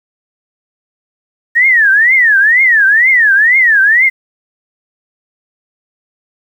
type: tone with vibrato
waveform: sine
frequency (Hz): 1824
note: A#6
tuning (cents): -38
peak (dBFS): -5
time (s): 1.55-4.1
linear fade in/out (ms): 20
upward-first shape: triangle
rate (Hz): 2.1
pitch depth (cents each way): 300
effects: 7-bit